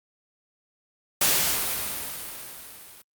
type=noise with level ramp; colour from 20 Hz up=white; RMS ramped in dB=-20 to -48 dBFS; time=1.21-3.02 s; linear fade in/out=5 ms; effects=Opus 48 kbps